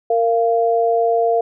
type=tone pair together; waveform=sine; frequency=461.7 / 690 Hz; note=A#4 / F5; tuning=-17 / -21 cents; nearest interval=perfect fifth; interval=696 cents; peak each=-16 dBFS; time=0.1-1.41 s; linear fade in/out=5 ms; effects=none